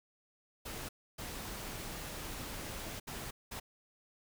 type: noise bursts at uneven times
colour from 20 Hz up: pink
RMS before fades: -43 dBFS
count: 4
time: 0.65-0.89 / 1.18-3 / 3.07-3.31 / 3.51-3.6 s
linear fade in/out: 10 ms
effects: none